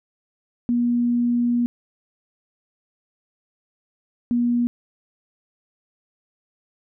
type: tone bursts at uneven times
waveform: sine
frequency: 240.1 Hz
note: B3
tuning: 49 cents flat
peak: -17 dBFS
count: 2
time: 0.69-1.66 / 4.31-4.67 s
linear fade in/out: 0 ms
effects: none